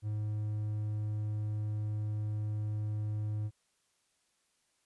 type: tone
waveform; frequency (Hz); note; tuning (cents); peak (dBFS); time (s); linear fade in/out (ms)
triangle; 106.1; G#2; +38; -30; 0.02-3.51; 50
effects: white hiss -75 dBFS RMS until 4.85 s + resampled to 24000 Hz